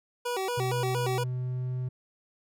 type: tone with vibrato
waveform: 25% pulse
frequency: 430.6 Hz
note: A4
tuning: 37 cents flat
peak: -25 dBFS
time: 0.25-1.24 s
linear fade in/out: 10 ms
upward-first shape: square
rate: 4.3 Hz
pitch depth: 210 cents each way
type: tone with pitch glide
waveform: triangle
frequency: 126.1 to 126.83 Hz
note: B2 to B2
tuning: +36 to +46 cents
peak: -27 dBFS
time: 0.57-1.89 s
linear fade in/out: 10 ms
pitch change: +10 cents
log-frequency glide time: 1.37-1.73 s
effects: none